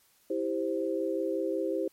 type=chord; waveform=sine; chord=C major; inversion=first; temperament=just; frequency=327 / 392.4 / 523.3 Hz; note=E4 / G4 / C5; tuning=-14 / +2 / 0 cents; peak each=-32 dBFS; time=0.3-1.88 s; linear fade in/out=5 ms; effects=white hiss -65 dBFS RMS until 1.92 s + MP3 64 kbps